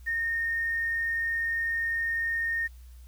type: tone with quantisation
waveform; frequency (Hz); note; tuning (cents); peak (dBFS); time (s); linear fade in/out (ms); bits
sine; 1838; A#6; -25; -26; 0.06-2.68; 20; 9
effects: added 61 Hz sine -45 dBFS peak until 3.07 s + white hiss -63 dBFS RMS until 3.07 s